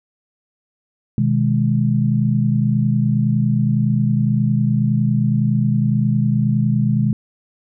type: chord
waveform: sine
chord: G# minor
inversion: first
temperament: equal with one note detuned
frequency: 125.85 / 155.56 / 207.7 Hz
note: B2 / D#3 / G#3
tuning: +33 / 0 / 0 cents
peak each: -17 / -20 / -18 dBFS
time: 1.18-7.13 s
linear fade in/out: 2 ms
effects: none